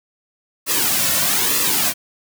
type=noise with flanger; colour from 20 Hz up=white; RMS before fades=-18 dBFS; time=0.66-1.94 s; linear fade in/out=50 ms; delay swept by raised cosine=1.3 to 2.5 ms; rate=1.1 Hz; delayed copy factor=-0.7; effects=none